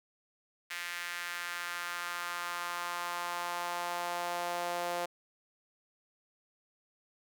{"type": "tone with high-pass filter sweep", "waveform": "sawtooth", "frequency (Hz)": 174.61, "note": "F3", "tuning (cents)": 0, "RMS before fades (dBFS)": -37, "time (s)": [0.7, 5.06], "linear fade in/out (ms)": 10, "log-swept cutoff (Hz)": [1900, 600], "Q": 2.1, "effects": []}